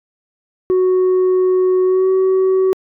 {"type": "tone with pitch glide", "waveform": "sine", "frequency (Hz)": [369.8, 377.8], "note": ["F#4", "F#4"], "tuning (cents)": [-1, 36], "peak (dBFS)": -8, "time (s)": [0.7, 2.73], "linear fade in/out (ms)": 0, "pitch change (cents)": 37, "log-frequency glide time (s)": [1.84, 2.09], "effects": ["tanh soft clip ceiling -10 dBFS"]}